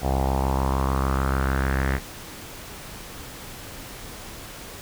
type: tone with low-pass filter sweep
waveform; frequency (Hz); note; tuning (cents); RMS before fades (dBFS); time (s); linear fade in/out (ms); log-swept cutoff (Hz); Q
sawtooth; 66.7; C2; +34; -23; 0.01-2; 50; 730 to 1900; 4.1
effects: pink hiss -39 dBFS RMS until 4.81 s